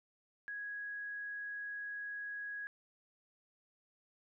sine tone, 1661.2 Hz, G#6, in tune, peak -40 dBFS, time 0.48-2.67 s, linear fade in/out 0 ms, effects none

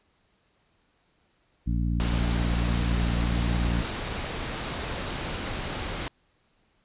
harmonic tone, 58.27 Hz, A#1, in tune, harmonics 1 / 2 / 3 / 4 / 5, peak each -25 / -30 / -31 / -35 / -38 dBFS, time 1.66-3.83 s, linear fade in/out 20 ms
pink noise, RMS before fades -32 dBFS, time 2-6.08 s, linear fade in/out 0 ms
effects pink hiss -68 dBFS RMS until 6.84 s + resampled to 8000 Hz

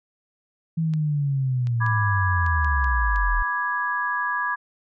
sine linear sweep, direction down, 164.81 to 37.47 Hz, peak -20 dBFS, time 0.77-3.43 s, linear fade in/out 10 ms
clicks, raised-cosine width 0.2 ms, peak -25 dBFS, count 7, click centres 0.937 / 1.671 / 1.864 / 2.464 / 2.646 / 2.843 / 3.16 s
sine chord, G# diminished, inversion first, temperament equal, 987.8 / 1174.7 / 1661.2 Hz, B5 / D6 / G#6, 0 / 0 / 0 cents, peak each -27 / -29 / -25 dBFS, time 1.8-4.56 s, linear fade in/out 20 ms
effects none

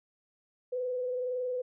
sine tone with frequency modulation, 501 Hz, B4, 25 cents sharp, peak -30 dBFS, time 0.72-1.62 s, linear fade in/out 10 ms, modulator 21.7 Hz, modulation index 0.44, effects none

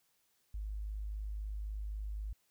sine tone, 51.91 Hz, G#1, in tune, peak -37 dBFS, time 0.54-2.33 s, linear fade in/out 5 ms, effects white hiss -75 dBFS RMS until 2.5 s

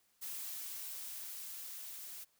blue noise with level ramp, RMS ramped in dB -43 to -48 dBFS, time 0.21-2.25 s, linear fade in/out 20 ms, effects white hiss -74 dBFS RMS until 2.39 s

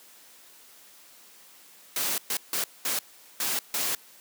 white noise bursts at uneven times, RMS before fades -28 dBFS, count 6, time 1.96-2.18 / 2.3-2.37 / 2.53-2.64 / 2.85-2.99 / 3.4-3.59 / 3.74-3.95 s, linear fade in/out 2 ms, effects white hiss -53 dBFS RMS until 4.2 s + high-pass 200 Hz 12 dB/octave

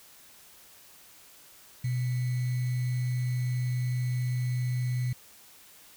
sine tone with sample-and-hold, 124.8 Hz, B2, 19 cents sharp, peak -26 dBFS, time 1.84-5.13 s, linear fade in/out 5 ms, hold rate 2100 Hz, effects white hiss -54 dBFS RMS until 5.96 s

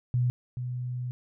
sine tone pair in turn, 123.47 / 124.4 Hz, B2 / B2, 0 / +13 cents, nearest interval unison, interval 13 cents, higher second, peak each -22 / -30 dBFS, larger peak first, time 0.14-0.3 / 0.57-1.11 s, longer second, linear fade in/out 0 ms, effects none

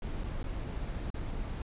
brown noise with dropouts, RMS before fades -36 dBFS, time 0.02-1.62 s, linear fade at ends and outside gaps 2 ms, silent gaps 0.237-0.242 / 0.429-0.44 / 1.103-1.143 s, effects resampled to 8000 Hz

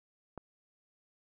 click, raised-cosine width 1 ms, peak -28 dBFS, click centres 0.377 s, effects none

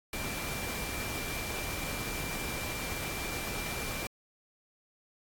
sine tone in noise, 2362 Hz, D7, 9 cents sharp, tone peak -41 dBFS, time 0.13-4.07 s, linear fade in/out 2 ms, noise pink, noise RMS -37 dBFS, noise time 0.13-4.07 s, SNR -7 dB, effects AAC 64 kbps

